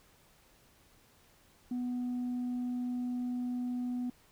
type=tone; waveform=sine; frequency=246.9 Hz; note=B3; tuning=in tune; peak=-30 dBFS; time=1.71-4.1 s; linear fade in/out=5 ms; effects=tanh soft clip ceiling -31 dBFS + pink hiss -64 dBFS RMS until 4.31 s